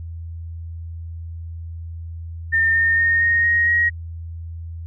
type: tone with pitch steps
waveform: sine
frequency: 1811 / 1826.8 / 1842.7 / 1858.7 / 1874.9 / 1891.2 Hz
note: A6 / A#6 / A#6 / A#6 / A#6 / A#6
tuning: +49 / -36 / -21 / -6 / +9 / +24 cents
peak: -14 dBFS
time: 2.52-3.9 s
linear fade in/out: 20 ms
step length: 230 ms
effects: added 83 Hz sine -29 dBFS peak until 4.86 s

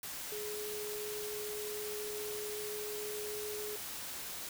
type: tone in noise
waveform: sine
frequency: 420.5 Hz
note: G#4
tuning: 22 cents sharp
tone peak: -40 dBFS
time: 0.32-3.76 s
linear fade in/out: 2 ms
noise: white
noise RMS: -43 dBFS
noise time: 0.03-4.49 s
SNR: 0 dB
effects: none

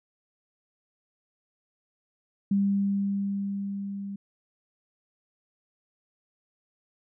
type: tone with level ramp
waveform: sine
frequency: 198.8 Hz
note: G3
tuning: 25 cents sharp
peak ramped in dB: -20 to -33 dBFS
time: 2.51-4.16 s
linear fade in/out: 5 ms
effects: none

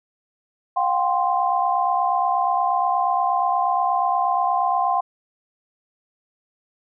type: chord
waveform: sine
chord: F suspended second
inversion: none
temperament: equal with one note detuned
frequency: 715.6 / 784 / 1046.5 Hz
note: F5 / G5 / C6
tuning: +42 / 0 / 0 cents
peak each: -22 dBFS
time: 0.76-5.01 s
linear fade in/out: 10 ms
effects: none

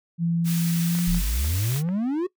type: tone with pitch glide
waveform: sine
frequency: 168.6 to 174.65 Hz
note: E3 to F3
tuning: +39 to 0 cents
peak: -20 dBFS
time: 0.18-1.22 s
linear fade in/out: 50 ms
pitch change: +61 cents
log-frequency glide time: 0.83-1.04 s
type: high-pass noise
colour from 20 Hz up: white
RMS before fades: -33 dBFS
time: 0.44-1.83 s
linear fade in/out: 50 ms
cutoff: 1400 Hz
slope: 12 dB/octave
type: clicks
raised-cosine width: 0.5 ms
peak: -25 dBFS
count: 7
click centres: 0.951 / 0.988 / 1.146 / 1.446 / 1.72 / 1.762 / 1.889 s
type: exponential sweep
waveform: triangle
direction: up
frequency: 34.65 to 379.4 Hz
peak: -20 dBFS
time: 1.07-2.27 s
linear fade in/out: 10 ms
effects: noise-tail reverb RT60 0.1 s tail -20 dB re dry

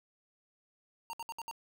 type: tone bursts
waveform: square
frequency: 924 Hz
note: A#5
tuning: 16 cents flat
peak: -39 dBFS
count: 5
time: 1.1-1.512 s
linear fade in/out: 0 ms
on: 32 ms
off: 63 ms
effects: none

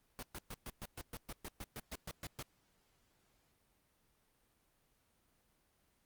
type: noise bursts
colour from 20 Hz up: pink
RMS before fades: -45 dBFS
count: 15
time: 0.19-2.425 s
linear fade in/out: 0 ms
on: 37 ms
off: 120 ms
effects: pink hiss -75 dBFS RMS until 6.05 s + Opus 32 kbps

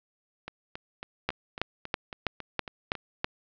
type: two click trains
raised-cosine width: 0.3 ms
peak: -10 / -21 dBFS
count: 7 / 10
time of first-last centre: 1.29-3.244 / 0.48-2.953 s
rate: 3.07 / 3.64 Hz
effects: low-pass 5000 Hz 12 dB/octave

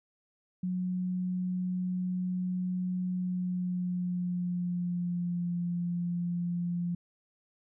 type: tone with pitch glide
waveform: sine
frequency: 182.2 to 174.17 Hz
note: F#3 to F3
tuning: -26 to -4 cents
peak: -29 dBFS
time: 0.63-6.95 s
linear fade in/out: 5 ms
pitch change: -78 cents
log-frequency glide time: 3.09-5.53 s
effects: none

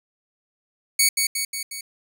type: tone with echo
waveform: 10% pulse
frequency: 2233 Hz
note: C#7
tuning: 12 cents sharp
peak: -6 dBFS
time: 0.99-1.09 s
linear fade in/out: 5 ms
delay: 180 ms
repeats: 4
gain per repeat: -4 dB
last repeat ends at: 1.81 s
effects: none

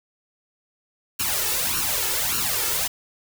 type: noise with flanger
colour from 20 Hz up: white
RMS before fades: -24 dBFS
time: 1.19-2.88 s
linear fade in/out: 10 ms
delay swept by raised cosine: 0.71 to 2.31 ms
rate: 1.7 Hz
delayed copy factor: +0.8
effects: none

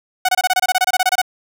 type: tone bursts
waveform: sawtooth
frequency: 741 Hz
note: F#5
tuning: 2 cents sharp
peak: -8 dBFS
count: 16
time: 0.25-1.217 s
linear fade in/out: 5 ms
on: 37 ms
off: 25 ms
effects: none

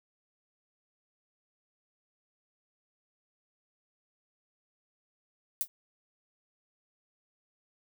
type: noise with exponential decay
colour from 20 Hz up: violet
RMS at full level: -25 dBFS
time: 5.61-5.68 s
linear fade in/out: 0 ms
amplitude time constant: 15 ms
effects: none

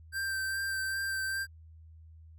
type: tone with vibrato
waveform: square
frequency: 1568 Hz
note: G6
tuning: in tune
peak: -32 dBFS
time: 0.12-1.47 s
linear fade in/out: 50 ms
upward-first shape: sine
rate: 2.5 Hz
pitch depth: 16 cents each way
effects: added 80 Hz sine -50 dBFS peak until 2.38 s

